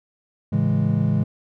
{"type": "chord", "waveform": "triangle", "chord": "A major seventh", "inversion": "none", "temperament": "equal", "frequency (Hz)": [110, 138.59, 164.81, 207.7], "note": ["A2", "C#3", "E3", "G#3"], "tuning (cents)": [0, 0, 0, 0], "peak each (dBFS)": -21, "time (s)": [0.52, 1.24], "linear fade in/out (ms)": 10, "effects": []}